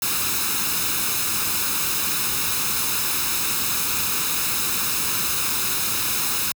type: noise with comb filter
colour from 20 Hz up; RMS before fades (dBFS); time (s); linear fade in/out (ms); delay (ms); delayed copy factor
white; -23; 0.02-6.52; 2; 0.77; +0.6
effects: high-pass 60 Hz 12 dB/octave